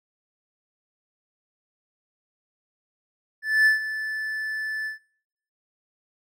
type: tone with ADSR envelope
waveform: triangle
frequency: 1748 Hz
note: A6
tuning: 12 cents flat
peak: -12 dBFS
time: 3.42-4.99 s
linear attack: 240 ms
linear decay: 130 ms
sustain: -13 dB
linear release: 130 ms
effects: noise-tail reverb RT60 0.7 s tail -24 dB re dry